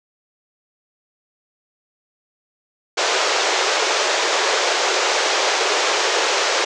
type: band-pass noise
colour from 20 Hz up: pink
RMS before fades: -19 dBFS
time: 2.97-6.65 s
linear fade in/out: 10 ms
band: 380 to 7000 Hz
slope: 48 dB/octave
effects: none